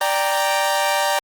sawtooth chord, G minor, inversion second, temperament equal, 587.3 / 784 / 932.3 Hz, D5 / G5 / Bb5, 0 / 0 / 0 cents, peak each -18 dBFS, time 0.01-1.19 s, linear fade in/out 2 ms, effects Opus 32 kbps

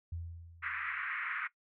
sine tone with exponential decay, 84.2 Hz, E2, 37 cents sharp, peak -36 dBFS, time 0.12-1.09 s, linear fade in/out 5 ms, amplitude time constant 210 ms
white band-pass noise, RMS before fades -38 dBFS, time 0.62-1.48 s, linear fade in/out 20 ms, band 1200 to 2200 Hz, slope 48 dB/octave
effects noise-tail reverb RT60 0.1 s tail -18 dB re dry

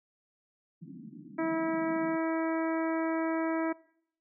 pink band-pass noise, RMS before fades -46 dBFS, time 0.81-2.17 s, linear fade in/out 20 ms, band 150 to 320 Hz, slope 96 dB/octave
harmonic tone, 324.4 Hz, E4, 28 cents flat, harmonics 1 / 2 / 3 / 4 / 5 / 6 / 7, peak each -29 / -35 / -39 / -41 / -43 / -45 / -46 dBFS, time 1.38-3.73 s, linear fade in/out 10 ms
effects noise-tail reverb RT60 0.7 s tail -23 dB re dry

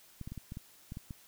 clicks, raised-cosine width 5 ms, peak -29 dBFS, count 9, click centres 0.213 / 0.275 / 0.32 / 0.377 / 0.521 / 0.571 / 0.921 / 0.971 / 1.108 s, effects white hiss -60 dBFS RMS until 1.27 s

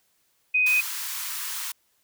sine tone, 2502 Hz, D#7, 9 cents sharp, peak -18 dBFS, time 0.54-0.81 s, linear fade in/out 10 ms
white high-pass noise, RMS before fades -32 dBFS, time 0.66-1.72 s, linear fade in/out 5 ms, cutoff 900 Hz, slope 96 dB/octave
effects white hiss -68 dBFS RMS until 2.03 s

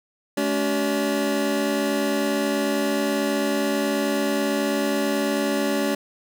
square tone cluster, 215 / 284.2 / 382.8 / 572 Hz, A3 / C#4 / G4 / D5, -40 / +43 / -41 / -46 cents, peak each -28 / -26 / -29 / -27 dBFS, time 0.37-5.95 s, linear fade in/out 5 ms, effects none

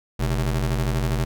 35% pulse ring-modulated tone, 87.2 Hz, F2, 2 cents flat, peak -16 dBFS, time 0.19-1.25 s, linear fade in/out 10 ms, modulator 37.4 Hz, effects none

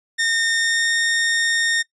sawtooth tone with pitch glide, 1828 to 1838.6 Hz, A#6 to A#6, -34 to -24 cents, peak -14 dBFS, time 0.18-1.83 s, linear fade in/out 20 ms, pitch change +10 cents, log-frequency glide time 0.56-0.92 s, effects noise-tail reverb RT60 0.1 s tail -19 dB re dry + resampled to 22050 Hz

